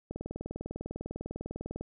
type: click train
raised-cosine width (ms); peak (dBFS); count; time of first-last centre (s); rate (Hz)
2; -25; 35; 0.11-1.81; 20
effects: none